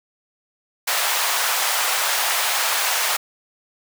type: high-pass noise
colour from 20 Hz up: pink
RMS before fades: -21 dBFS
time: 0.87-3.17 s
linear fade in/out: 10 ms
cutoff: 710 Hz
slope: 24 dB/octave
effects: none